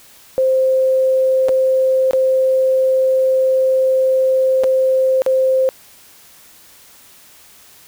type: tone with dropouts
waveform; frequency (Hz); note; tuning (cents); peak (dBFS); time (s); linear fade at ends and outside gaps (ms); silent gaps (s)
sine; 523.3; C5; 0; -11; 0.38-5.69; 0; 1.485-1.491 / 2.11-2.133 / 4.636-4.641 / 5.22-5.263
effects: white hiss -45 dBFS RMS until 7.87 s